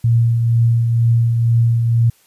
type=tone with tremolo; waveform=sine; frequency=116.54 Hz; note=A#2; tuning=in tune; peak=-9 dBFS; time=0.04-2.1 s; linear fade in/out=5 ms; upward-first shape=triangle; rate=2.1 Hz; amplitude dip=40%; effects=white hiss -54 dBFS RMS until 2.26 s + resampled to 32000 Hz